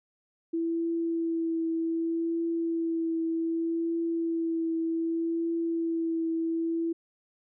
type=tone with vibrato; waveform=sine; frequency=330.6 Hz; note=E4; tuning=5 cents sharp; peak=-26 dBFS; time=0.53-6.93 s; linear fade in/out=10 ms; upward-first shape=triangle; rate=0.65 Hz; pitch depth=19 cents each way; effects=none